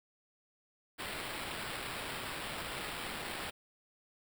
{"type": "noise with sample-and-hold", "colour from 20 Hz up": "violet", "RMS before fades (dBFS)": -41, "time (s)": [0.98, 3.51], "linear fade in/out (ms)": 20, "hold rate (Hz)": 6300, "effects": []}